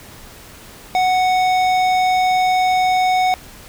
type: tone with hard clipping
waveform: triangle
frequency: 740 Hz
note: F#5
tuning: in tune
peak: -15 dBFS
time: 0.95-3.34 s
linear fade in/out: 0 ms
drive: 17 dB
effects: pink hiss -40 dBFS RMS until 3.68 s